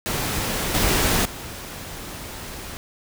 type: noise with level steps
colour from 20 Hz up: pink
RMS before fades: -25 / -20 / -35 dBFS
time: 0.06-2.77 s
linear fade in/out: 0 ms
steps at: 0.74 / 1.25 s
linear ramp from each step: 5 ms
effects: none